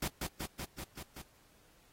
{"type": "noise with echo", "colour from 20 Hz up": "pink", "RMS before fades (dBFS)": -36, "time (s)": [0.02, 0.08], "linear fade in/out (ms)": 5, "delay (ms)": 190, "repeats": 6, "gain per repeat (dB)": -2, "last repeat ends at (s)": 1.22, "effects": ["pink hiss -66 dBFS RMS until 1.92 s", "AAC 48 kbps"]}